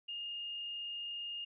sine tone with frequency modulation, 2833 Hz, F7, 24 cents sharp, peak -39 dBFS, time 0.08-1.45 s, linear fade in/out 10 ms, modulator 37.7 Hz, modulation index 0.55, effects none

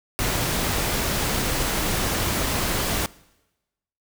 pink noise, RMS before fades -24 dBFS, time 0.19-3.06 s, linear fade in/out 0 ms, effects noise-tail reverb RT60 1.0 s tail -22 dB re dry

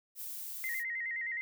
violet noise, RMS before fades -42 dBFS, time 0.15-0.84 s, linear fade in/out 50 ms
sine tone with vibrato, 1975.5 Hz, B6, in tune, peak -34 dBFS, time 0.64-1.41 s, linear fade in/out 0 ms, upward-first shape square, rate 9.6 Hz, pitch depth 83 cents each way
effects none

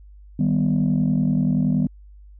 sine chord, Eb augmented, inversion none, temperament equal, 155.56 / 196 / 246.9 Hz, Eb3 / G3 / B3, 0 / 0 / 0 cents, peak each -20 dBFS, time 0.39-1.87 s, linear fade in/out 5 ms, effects tanh soft clip ceiling -12 dBFS + added 50 Hz sine -42 dBFS peak until 2.39 s

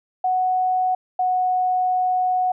sine tone pair in turn, 740 / 735.9 Hz, F#5 / F#5, 0 / -10 cents, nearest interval unison, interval 10 cents, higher first, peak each -17 dBFS, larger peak neither, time 0.24-0.95 / 1.19-2.52 s, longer second, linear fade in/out 5 ms, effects none

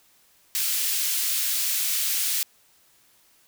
white high-pass noise, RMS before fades -25 dBFS, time 0.55-2.43 s, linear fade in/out 0 ms, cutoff 2500 Hz, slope 12 dB/octave, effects white hiss -60 dBFS RMS until 3.47 s

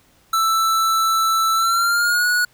square tone with pitch glide, 1324 to 1460.6 Hz, E6 to F#6, +7 to -23 cents, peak -16 dBFS, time 0.33-2.45 s, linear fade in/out 5 ms, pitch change +170 cents, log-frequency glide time 1.54-2.27 s, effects pink hiss -56 dBFS RMS until 2.53 s

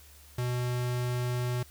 square tone, 123.47 Hz, B2, in tune, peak -29 dBFS, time 0.38-1.63 s, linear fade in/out 5 ms, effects added 72 Hz sine -54 dBFS peak until 1.7 s + white hiss -56 dBFS RMS until 1.7 s

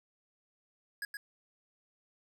square tone with echo, 1661.2 Hz, G#6, in tune, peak -36 dBFS, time 1.02-1.05 s, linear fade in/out 2 ms, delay 120 ms, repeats 1, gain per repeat -4 dB, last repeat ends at 1.17 s, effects none

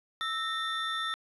triangle tone cluster, 1313 / 1843 / 3562 Hz, E6 / A#6 / A7, -7 / -20 / +21 cents, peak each -32 / -35 / -33 dBFS, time 0.21-1.14 s, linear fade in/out 0 ms, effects resampled to 32000 Hz

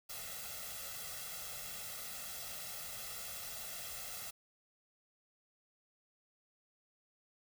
white noise with comb filter, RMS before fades -45 dBFS, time 0.09-4.31 s, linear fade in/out 10 ms, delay 1.5 ms, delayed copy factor +0.9, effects none

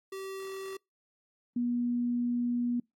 square / sine tone pair in turn, 385.6 / 241.6 Hz, G4 / B3, -28 / -38 cents, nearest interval minor sixth, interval 810 cents, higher first, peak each -38 / -27 dBFS, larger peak second, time 0.12-0.77 / 1.56-2.8 s, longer second, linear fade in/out 5 ms, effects noise-tail reverb RT60 0.2 s tail -26 dB re dry + AAC 64 kbps

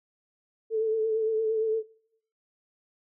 sine tone with vibrato, 441.3 Hz, A4, 5 cents sharp, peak -23 dBFS, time 0.7-1.83 s, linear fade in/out 50 ms, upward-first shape triangle, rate 8.7 Hz, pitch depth 38 cents each way, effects noise-tail reverb RT60 0.6 s tail -19 dB re dry

